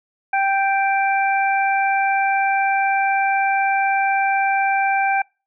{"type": "harmonic tone", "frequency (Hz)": 784, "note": "G5", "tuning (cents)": 0, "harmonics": [1, 2, 3], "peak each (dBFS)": [-17, -23, -24], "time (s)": [0.33, 5.22], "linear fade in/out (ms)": 5, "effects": ["noise-tail reverb RT60 0.3 s tail -26 dB re dry"]}